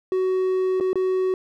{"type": "tone with dropouts", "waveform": "triangle", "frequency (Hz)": 373.6, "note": "F#4", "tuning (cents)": 17, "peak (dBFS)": -17, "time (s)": [0.12, 1.34], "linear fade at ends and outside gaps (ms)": 1, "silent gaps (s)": [[0.8, 0.808], [0.931, 0.956]], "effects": []}